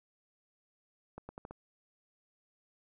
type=accelerating click train; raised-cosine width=1 ms; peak=-30 dBFS; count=5; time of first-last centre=1.18-1.51 s; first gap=110 ms; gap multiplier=0.81; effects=none